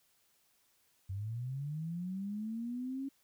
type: linear sweep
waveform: sine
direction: up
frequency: 92.5 to 275.9 Hz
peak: -36 dBFS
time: 1.09-3.09 s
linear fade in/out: 10 ms
effects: white hiss -72 dBFS RMS until 3.23 s